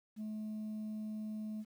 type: tone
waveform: sine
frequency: 214.9 Hz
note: A3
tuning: 41 cents flat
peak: -36 dBFS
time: 0.16-1.65 s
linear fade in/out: 50 ms
effects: tanh soft clip ceiling -38 dBFS + 11-bit